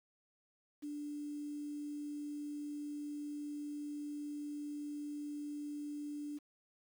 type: tone with quantisation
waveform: sine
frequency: 293.7 Hz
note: D4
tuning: in tune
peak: -40 dBFS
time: 0.82-6.39 s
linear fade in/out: 20 ms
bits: 10
effects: none